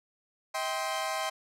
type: chord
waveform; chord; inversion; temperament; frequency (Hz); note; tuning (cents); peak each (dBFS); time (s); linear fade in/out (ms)
sawtooth; C minor; first; equal with one note detuned; 638.3 / 784 / 1046.5; Eb5 / G5 / C6; +44 / 0 / 0; -31; 0.54-1.3; 10
effects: low-pass 12000 Hz 12 dB/octave